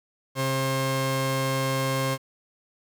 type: tone pair together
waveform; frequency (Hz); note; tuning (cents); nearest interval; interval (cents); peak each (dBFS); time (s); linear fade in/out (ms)
sawtooth; 133.5 / 534; C3 / C5; +35 / +35; 2 octaves; 2400; -22; 0.35-2.18; 50
effects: 9-bit